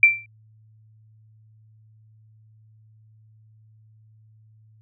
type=tone with exponential decay; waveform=sine; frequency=2349 Hz; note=D7; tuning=in tune; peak=-6 dBFS; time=0.03-0.26 s; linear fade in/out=2 ms; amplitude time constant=48 ms; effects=added 109 Hz sine -51 dBFS peak until 4.81 s